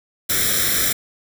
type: noise with comb filter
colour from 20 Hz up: white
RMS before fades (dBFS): -19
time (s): 0.29-0.93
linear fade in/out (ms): 10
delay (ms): 0.54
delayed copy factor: +0.8
effects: none